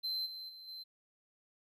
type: tone with level steps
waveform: triangle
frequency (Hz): 4092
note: C8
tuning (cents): -39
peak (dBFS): -33 / -42 / -48 / -43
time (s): 0.03-0.84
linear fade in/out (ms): 20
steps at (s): 0.25 / 0.48 / 0.67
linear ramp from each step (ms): 20
effects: none